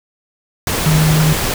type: tone in noise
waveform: sine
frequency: 155.56 Hz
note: D#3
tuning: in tune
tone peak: -10 dBFS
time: 0.86-1.33 s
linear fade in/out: 2 ms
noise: pink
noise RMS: -18 dBFS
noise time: 0.67-1.54 s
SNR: +5 dB
effects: none